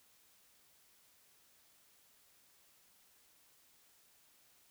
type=silence; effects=white hiss -68 dBFS RMS until 4.7 s